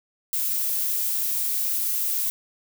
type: noise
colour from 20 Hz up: violet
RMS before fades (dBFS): -25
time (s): 0.33-2.3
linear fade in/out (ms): 0
effects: none